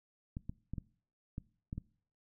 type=clicks; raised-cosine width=5 ms; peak=-27 dBFS; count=7; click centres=0.369 / 0.495 / 0.736 / 0.782 / 1.381 / 1.729 / 1.78 s; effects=noise-tail reverb RT60 0.5 s tail -22 dB re dry